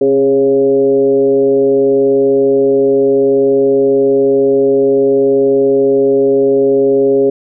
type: tone with frequency modulation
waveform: sine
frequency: 410.1 Hz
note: G#4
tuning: 22 cents flat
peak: -7 dBFS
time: 0.01-7.3 s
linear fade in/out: 5 ms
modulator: 139 Hz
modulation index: 0.78
effects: none